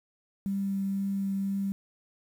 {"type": "tone with vibrato", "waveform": "sine", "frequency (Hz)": 196.3, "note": "G3", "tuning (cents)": 3, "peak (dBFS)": -27, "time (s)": [0.46, 1.72], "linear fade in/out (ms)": 0, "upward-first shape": "triangle", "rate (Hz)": 2, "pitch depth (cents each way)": 10, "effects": ["9-bit"]}